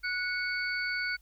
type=tone cluster; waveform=sine; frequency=1468 / 2218 / 4515 Hz; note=F#6 / C#7 / C#8; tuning=-14 / 0 / +31 cents; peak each=-32 / -34 / -38 dBFS; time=0.03-1.17 s; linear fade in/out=20 ms; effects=added 50 Hz sine -58 dBFS peak until 1.21 s + white hiss -69 dBFS RMS until 1.21 s